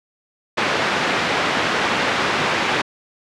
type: band-pass noise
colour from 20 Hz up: white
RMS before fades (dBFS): -20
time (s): 0.57-2.82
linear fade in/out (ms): 10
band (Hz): 140 to 2200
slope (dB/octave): 12
effects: low-pass 7000 Hz 12 dB/octave